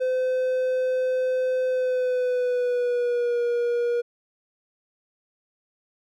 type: tone with pitch glide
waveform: triangle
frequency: 512 to 477.7 Hz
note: C5 to A#4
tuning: -38 to +42 cents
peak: -19 dBFS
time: 0-4.02 s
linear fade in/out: 20 ms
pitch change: -120 cents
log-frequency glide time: 1.68-3.41 s
effects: none